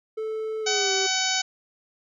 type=tone with pitch glide; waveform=triangle; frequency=438 to 388 Hz; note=A4 to G4; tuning=-8 to -18 cents; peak=-25 dBFS; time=0.17-1.07 s; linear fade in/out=10 ms; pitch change=-210 cents; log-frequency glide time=0.61-0.92 s
type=harmonic tone; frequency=755 Hz; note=F#5; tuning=35 cents sharp; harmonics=1 / 2 / 3 / 4 / 5 / 6 / 7 / 8 / 9; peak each=-31 / -31 / -31 / -31 / -31 / -31 / -31 / -31 / -31 dBFS; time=0.66-1.42 s; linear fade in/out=10 ms
effects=none